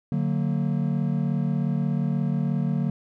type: chord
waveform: triangle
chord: D augmented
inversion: none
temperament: just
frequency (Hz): 146.83 / 183.54 / 229.4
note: D3 / F#3 / A#3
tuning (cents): 0 / -14 / -28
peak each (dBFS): -23 / -25 / -26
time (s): 0.12-2.9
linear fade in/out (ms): 2
effects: none